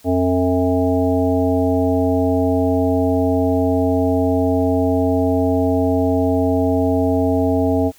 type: harmonic tone with a mistuned harmonic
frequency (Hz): 90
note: F#2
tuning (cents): -47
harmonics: 1 / 3 / 5 / 7 / 9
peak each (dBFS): -21 / -17 / -21 / -21 / -27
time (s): 0.04-7.92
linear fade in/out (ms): 50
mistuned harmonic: 7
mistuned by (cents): +54
effects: white hiss -50 dBFS RMS until 7.98 s